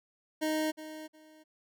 25% pulse tone with echo, 311.1 Hz, D#4, in tune, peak -25 dBFS, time 0.41-0.72 s, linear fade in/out 20 ms, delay 360 ms, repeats 2, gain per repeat -13 dB, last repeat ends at 1.44 s, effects none

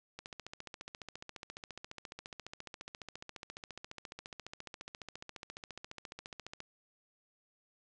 click train, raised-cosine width 0.2 ms, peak -27 dBFS, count 94, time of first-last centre 0.19-6.604 s, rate 14.5 Hz, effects resampled to 22050 Hz

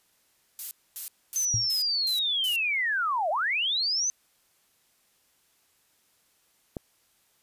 violet noise bursts, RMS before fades -33 dBFS, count 6, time 0.59-2.56 s, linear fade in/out 0 ms, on 120 ms, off 250 ms
sine linear two-way sweep, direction down then up, 6250 to 587.3 to 6250 Hz, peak -24 dBFS, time 1.36-4.1 s, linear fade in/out 0 ms, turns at 3.3 s
sine tone with exponential decay, 111.8 Hz, A2, 28 cents sharp, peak -22 dBFS, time 1.54-1.7 s, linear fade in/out 0 ms, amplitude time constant 34 ms
click, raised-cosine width 2 ms, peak -19 dBFS, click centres 6.768 s
effects white hiss -67 dBFS RMS until 7.42 s + resampled to 32000 Hz

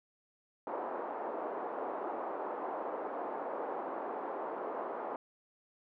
white band-pass noise, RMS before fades -39 dBFS, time 0.67-5.16 s, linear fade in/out 2 ms, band 320 to 970 Hz, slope 24 dB/octave, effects none

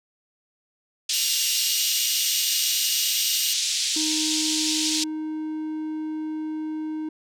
pink band-pass noise, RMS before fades -25 dBFS, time 1.09-5.04 s, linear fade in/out 5 ms, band 3300 to 7600 Hz, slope 24 dB/octave
5% pulse tone with pitch glide, 2822 to 2866 Hz, F7 to F7, +17 to +44 cents, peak -18 dBFS, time 1.13-3.54 s, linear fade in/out 10 ms, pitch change +27 cents, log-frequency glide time 1.64-1.76 s
triangle tone, 311.1 Hz, D#4, in tune, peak -25 dBFS, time 3.96-7.09 s, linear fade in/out 5 ms
effects none

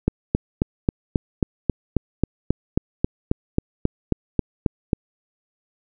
click train, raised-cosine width 3 ms, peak -4 dBFS, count 19, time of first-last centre 0.08-4.932 s, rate 3.71 Hz, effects none

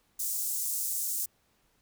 pink high-pass noise, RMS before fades -32 dBFS, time 0.19-1.26 s, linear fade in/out 10 ms, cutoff 7100 Hz, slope 24 dB/octave, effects pink hiss -70 dBFS RMS until 1.81 s

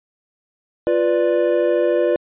triangle chord, B diminished, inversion second, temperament equal, 349.2 / 493.9 / 587.3 Hz, F4 / B4 / D5, 0 / 0 / 0 cents, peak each -17 dBFS, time 0.87-2.16 s, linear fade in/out 0 ms, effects resampled to 8000 Hz

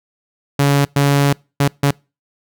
sawtooth tone bursts at uneven times, 141.4 Hz, C#3, 35 cents sharp, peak -7 dBFS, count 4, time 0.59-0.85 / 0.96-1.33 / 1.6-1.68 / 1.83-1.91 s, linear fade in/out 5 ms, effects noise-tail reverb RT60 0.3 s tail -26 dB re dry

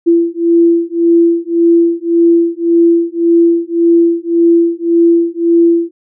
sine beating tone pair, 336.9 / 338.7 Hz, E4 / E4, +38 / +47 cents, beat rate 1.8 Hz, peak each -10 dBFS, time 0.06-5.91 s, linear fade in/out 20 ms, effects none

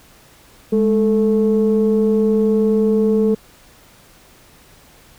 sine tone pair together, 208.9 / 440.5 Hz, G#3 / A4, +10 / +2 cents, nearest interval octave + minor second, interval 1292 cents, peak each -14 dBFS, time 0.72-3.35 s, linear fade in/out 10 ms, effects tanh soft clip ceiling -7 dBFS + pink hiss -48 dBFS RMS until 5.18 s

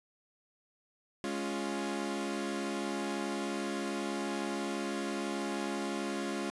sawtooth chord, Db major, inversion second, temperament equal, 207.7 / 277.2 / 349.2 Hz, Ab3 / Db4 / F4, 0 / 0 / 0 cents, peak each -34 dBFS, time 1.24-6.5 s, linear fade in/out 0 ms, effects resampled to 24000 Hz

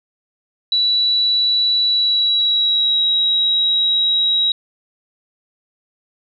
sine tone with pitch glide, 3939 to 3842 Hz, B7 to B7, -5 to -48 cents, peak -13 dBFS, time 0.72-4.52 s, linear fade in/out 2 ms, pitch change -43 cents, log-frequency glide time 1.87-3.04 s, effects none

